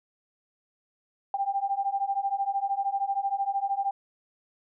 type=beating tone pair; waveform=sine; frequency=784 / 797 Hz; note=G5 / G5; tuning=0 / +28 cents; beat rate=13 Hz; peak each=-29 / -28 dBFS; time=1.34-3.91 s; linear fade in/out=2 ms; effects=none